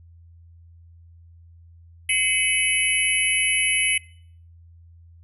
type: tone cluster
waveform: sine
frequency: 2060 / 2241 / 2572 / 2982 / 11010 Hz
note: C7 / C#7 / E7 / F#7 / F9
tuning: -28 / +18 / -43 / +13 / -26 cents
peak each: -25 dBFS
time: 2.09-3.98 s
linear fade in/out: 5 ms
effects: noise-tail reverb RT60 0.6 s tail -23 dB re dry + added 84 Hz sine -46 dBFS peak until 5.23 s